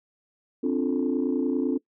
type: chord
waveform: sine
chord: D minor seventh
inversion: third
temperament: equal with one note detuned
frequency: 261.6 / 291.6 / 349.2 / 440 Hz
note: C4 / D4 / F4 / A4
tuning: 0 / -12 / 0 / 0 cents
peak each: -25 / -26 / -29 / -30 dBFS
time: 0.63-1.78 s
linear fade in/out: 10 ms
effects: noise-tail reverb RT60 0.1 s tail -21 dB re dry + tanh soft clip ceiling -15 dBFS